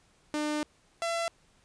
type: tone pair in turn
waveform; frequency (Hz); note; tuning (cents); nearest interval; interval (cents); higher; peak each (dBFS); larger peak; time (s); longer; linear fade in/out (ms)
sawtooth; 300 / 673.5; D4 / E5; +37 / +37; octave + major second; 1400; second; -25; neither; 0.34-0.63 / 1.02-1.28; first; 0
effects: pink hiss -65 dBFS RMS until 1.64 s + resampled to 22050 Hz